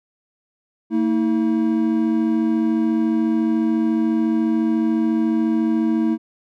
triangle tone pair together, 227.1 / 321.2 Hz, A#3 / E4, -45 / -45 cents, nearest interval tritone, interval 600 cents, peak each -17 dBFS, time 0.9-6.18 s, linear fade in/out 50 ms, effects none

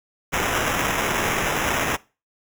white noise with sample-and-hold, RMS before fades -23 dBFS, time 0.32-1.97 s, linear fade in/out 20 ms, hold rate 4410 Hz, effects noise-tail reverb RT60 0.3 s tail -21 dB re dry

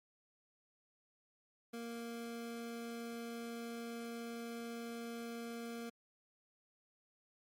25% pulse tone, 233.1 Hz, A#3, in tune, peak -39 dBFS, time 1.73-5.9 s, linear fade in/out 10 ms, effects MP3 64 kbps

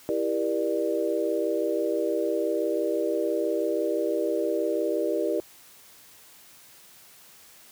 sine chord, E half-diminished seventh, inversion none, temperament just, 329.6 / 395.6 / 474.7 / 593.3 Hz, E4 / G4 / Bb4 / D5, 0 / +16 / +31 / +18 cents, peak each -29 dBFS, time 0.09-5.4 s, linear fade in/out 0 ms, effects white hiss -52 dBFS RMS until 7.71 s + high-pass 60 Hz 12 dB/octave

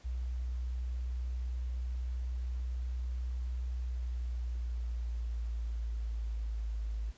sine tone with pitch glide, 61.6 to 54.25 Hz, B1 to A1, -4 to -24 cents, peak -33 dBFS, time 0.04-7.12 s, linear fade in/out 20 ms, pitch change -220 cents, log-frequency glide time 3.76-6.82 s, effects pink hiss -61 dBFS RMS until 7.17 s + resampled to 16000 Hz

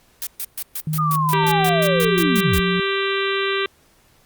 blue noise bursts, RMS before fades -26 dBFS, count 14, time 0.22-2.582 s, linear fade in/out 0 ms, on 48 ms, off 130 ms
sine tone with pitch glide, 155.56 to 178.69 Hz, D#3 to F3, 0 to +40 cents, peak -20 dBFS, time 0.87-2.8 s, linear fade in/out 2 ms, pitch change +240 cents, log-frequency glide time 1.31-2.32 s
sine linear sweep, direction down, 1244.5 to 49.53 Hz, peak -18 dBFS, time 0.98-2.6 s, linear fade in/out 10 ms
harmonic tone, 392 Hz, G4, in tune, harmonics 1 / 3 / 4 / 5 / 6 / 7 / 8 / 9 / 10, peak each -22 / -27 / -28 / -29 / -30 / -30 / -31 / -32 / -32 dBFS, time 1.33-3.66 s, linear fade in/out 2 ms
effects pink hiss -56 dBFS RMS until 4.25 s + Opus 48 kbps

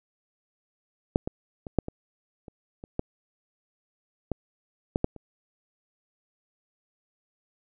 clicks, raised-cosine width 2 ms, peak -7 / -16 / -23 / -7 / -21 / -29 / -27 / -13 / -14 / -11 / -9 / -29 dBFS, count 12, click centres 1.159 / 1.275 / 1.668 / 1.787 / 1.884 / 2.482 / 2.839 / 2.994 / 4.317 / 4.959 / 5.044 / 5.163 s, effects none

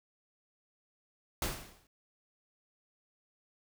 pink noise with exponential decay, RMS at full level -31 dBFS, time 1.42-1.87 s, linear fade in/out 2 ms, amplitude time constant 97 ms, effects none

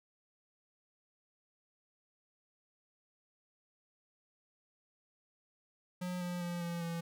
square tone with pitch steps, 180 / 177.01 / 174.07 / 171.18 / 168.33 Hz, F#3 / F3 / F3 / F3 / E3, -47 / +24 / -5 / -34 / +37 cents, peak -37 dBFS, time 6.01-7.01 s, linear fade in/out 10 ms, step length 200 ms, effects none

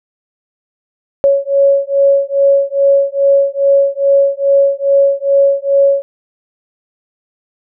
sine beating tone pair, 554.4 / 556.8 Hz, C#5 / C#5, 0 / +8 cents, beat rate 2.4 Hz, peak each -11 dBFS, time 1.24-6.02 s, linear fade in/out 0 ms, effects none

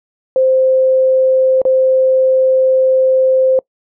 sine tone with dropouts, 522 Hz, C5, 4 cents flat, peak -8 dBFS, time 0.36-3.59 s, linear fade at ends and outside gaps 1 ms, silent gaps 1.617-1.652 s, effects noise-tail reverb RT60 0.1 s tail -25 dB re dry

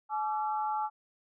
sine tone cluster, 855 / 1163 / 1352 Hz, A5 / D6 / E6, -50 / -17 / +43 cents, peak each -30 / -38 / -39 dBFS, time 0.09-0.9 s, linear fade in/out 50 ms, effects none

